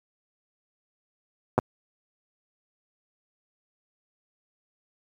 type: clicks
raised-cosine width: 1 ms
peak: -6 dBFS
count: 2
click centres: 1.58 / 1.588 s
effects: high-pass 80 Hz 12 dB/octave + 8-bit